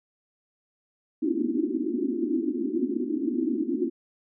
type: band-pass noise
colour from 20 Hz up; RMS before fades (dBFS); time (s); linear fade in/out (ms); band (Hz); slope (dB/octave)
white; -27; 1.22-3.9; 10; 230 to 360; 96
effects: none